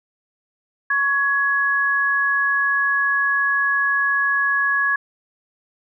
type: tone pair together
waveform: sine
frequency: 1113 / 1678.6 Hz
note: C#6 / G#6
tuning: +7 / +18 cents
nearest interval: perfect fifth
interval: 711 cents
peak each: -23 / -17 dBFS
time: 0.9-4.96 s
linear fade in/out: 5 ms
effects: none